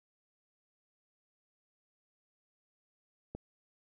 click, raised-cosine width 2 ms, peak -27 dBFS, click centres 3.35 s, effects none

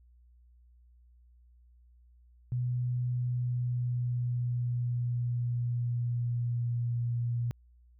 sine tone with pitch glide, 123.47 to 119.33 Hz, B2 to A#2, 0 to +41 cents, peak -28 dBFS, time 2.52-7.51 s, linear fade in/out 0 ms, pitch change -59 cents, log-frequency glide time 3.09-6.93 s, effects added 60 Hz sine -57 dBFS peak until 7.99 s

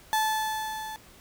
35% pulse tone with level ramp, 870 Hz, A5, 20 cents flat, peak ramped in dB -20 to -34 dBFS, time 0.13-0.96 s, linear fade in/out 0 ms, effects pink hiss -53 dBFS RMS until 1.2 s

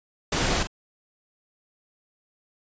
pink noise with echo, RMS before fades -24 dBFS, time 0.32-0.63 s, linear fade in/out 5 ms, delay 42 ms, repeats 1, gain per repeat -9 dB, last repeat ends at 0.672 s, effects resampled to 16000 Hz

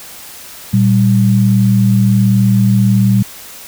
sine tone pair together, 116.54 / 195.21 Hz, A#2 / G3, 0 / -7 cents, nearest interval major sixth, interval 893 cents, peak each -10 dBFS, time 0.73-3.23 s, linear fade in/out 10 ms, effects white hiss -33 dBFS RMS until 3.67 s

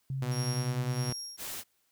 sine tone with pitch glide, 134.1 to 133.17 Hz, C3 to C3, +43 to +31 cents, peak -31 dBFS, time 0.1-1.1 s, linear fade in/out 2 ms, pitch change -12 cents, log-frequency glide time 0.4-0.73 s
sawtooth tone, 123.47 Hz, B2, in tune, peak -29 dBFS, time 0.22-1.13 s, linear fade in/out 5 ms
35% pulse tone with tremolo, 5588 Hz, F8, in tune, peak -34 dBFS, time 0.31-1.37 s, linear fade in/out 10 ms, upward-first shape sine, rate 1.5 Hz, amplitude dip 95%
white noise, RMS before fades -39 dBFS, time 1.37-1.64 s, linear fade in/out 50 ms
effects white hiss -73 dBFS RMS until 1.91 s

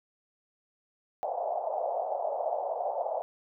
pink band-pass noise, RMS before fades -32 dBFS, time 1.23-3.22 s, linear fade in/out 0 ms, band 580 to 770 Hz, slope 48 dB/octave, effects none

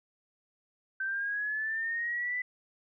sine linear sweep, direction up, 1544 to 2000 Hz, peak -30 dBFS, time 1-2.42 s, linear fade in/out 5 ms, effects none

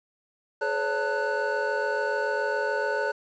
triangle tone cluster, 426 / 517 / 564 / 897 / 1482 Hz, G#4 / C5 / C#5 / A5 / F#6, +44 / -21 / +30 / +33 / +2 cents, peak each -29 / -32 / -28 / -30 / -28 dBFS, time 0.61-3.12 s, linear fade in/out 10 ms, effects resampled to 16000 Hz + 9-bit

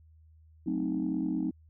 sine chord, F# diminished seventh, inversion none, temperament equal, 185 / 220 / 261.6 / 311.1 Hz, F#3 / A3 / C4 / Eb4, 0 / 0 / 0 / 0 cents, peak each -34 / -36 / -32 / -31 dBFS, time 0.66-1.51 s, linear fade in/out 10 ms, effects tanh soft clip ceiling -21 dBFS + added 79 Hz sine -55 dBFS peak until 1.69 s

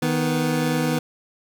25% pulse tone pair together, 156.98 / 246.9 Hz, D#3 / B3, +16 / 0 cents, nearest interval minor sixth, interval 784 cents, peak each -19 dBFS, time 0.02-0.99 s, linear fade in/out 5 ms, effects none

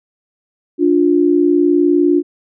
sine tone pair together, 293.4 / 353.3 Hz, D4 / F4, -2 / +20 cents, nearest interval minor third, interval 322 cents, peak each -12 dBFS, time 0.78-2.23 s, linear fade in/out 50 ms, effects none

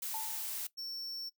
blue noise, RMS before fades -39 dBFS, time 0.02-0.67 s, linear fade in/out 5 ms
sine tone with exponential decay, 880 Hz, A5, in tune, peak -37 dBFS, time 0.14-0.6 s, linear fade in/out 2 ms, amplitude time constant 100 ms
square tone, 5440 Hz, F8, 46 cents flat, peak -39 dBFS, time 0.77-1.3 s, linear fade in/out 20 ms
effects noise-tail reverb RT60 0.1 s tail -18 dB re dry

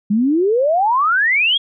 sine exponential sweep, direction up, 197.7 to 3372 Hz, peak -12 dBFS, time 0.1-1.58 s, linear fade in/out 10 ms, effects none

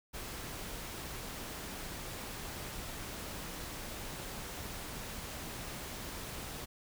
pink noise, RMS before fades -43 dBFS, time 0.13-6.66 s, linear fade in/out 20 ms, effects none

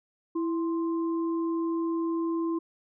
sine tone pair together, 331.1 / 1046.5 Hz, E4 / C6, +8 / 0 cents, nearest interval octave + minor sixth, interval 1992 cents, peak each -26 / -38 dBFS, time 0.35-2.59 s, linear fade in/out 10 ms, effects none

